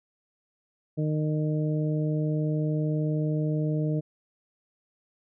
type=harmonic tone; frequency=153.2 Hz; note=D#3; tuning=27 cents flat; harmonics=1 / 2 / 3 / 4; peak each=-25 / -31 / -35 / -37 dBFS; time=0.97-4.01 s; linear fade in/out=20 ms; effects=none